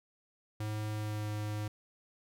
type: tone with pitch glide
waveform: square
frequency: 106.9 to 105.61 Hz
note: A2 to G#2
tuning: -49 to +29 cents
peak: -35 dBFS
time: 0.6-1.68 s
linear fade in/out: 5 ms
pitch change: -22 cents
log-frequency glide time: 0.92-1.29 s
effects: none